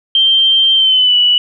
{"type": "tone with pitch glide", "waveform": "sine", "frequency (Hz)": [3146, 2952], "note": ["G7", "F#7"], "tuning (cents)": [6, -5], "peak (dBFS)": -7, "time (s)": [0.15, 1.38], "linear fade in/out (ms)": 2, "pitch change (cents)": -111, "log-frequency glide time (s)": [0.75, 1.16], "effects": []}